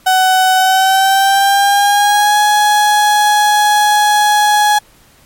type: tone with pitch glide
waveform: 35% pulse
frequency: 750 to 837 Hz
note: F#5 to G#5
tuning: +23 to +13 cents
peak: -6 dBFS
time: 0.06-4.79 s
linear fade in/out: 10 ms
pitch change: +190 cents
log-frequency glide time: 0.56-2.39 s
effects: pink hiss -47 dBFS RMS until 5.25 s + MP3 64 kbps